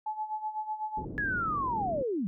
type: tone with tremolo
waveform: sine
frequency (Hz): 860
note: A5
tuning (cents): -40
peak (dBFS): -29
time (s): 0.06-1.05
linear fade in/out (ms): 5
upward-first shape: sine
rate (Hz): 8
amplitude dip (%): 75
type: low-pass noise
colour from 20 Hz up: white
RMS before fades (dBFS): -39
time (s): 0.97-2.03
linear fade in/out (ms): 5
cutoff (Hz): 360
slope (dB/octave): 24
type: linear sweep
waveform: sine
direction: down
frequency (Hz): 1706 to 174.61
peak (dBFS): -28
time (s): 1.18-2.27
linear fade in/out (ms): 0
effects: none